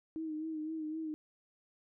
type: tone with vibrato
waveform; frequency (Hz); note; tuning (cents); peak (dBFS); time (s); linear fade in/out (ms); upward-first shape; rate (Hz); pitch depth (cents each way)
sine; 314; D#4; +16; -36; 0.16-1.14; 0; sine; 3.9; 44
effects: none